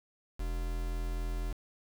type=tone with quantisation; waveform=triangle; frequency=42 Hz; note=E1; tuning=33 cents sharp; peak=-30 dBFS; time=0.39-1.53 s; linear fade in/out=10 ms; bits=7; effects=none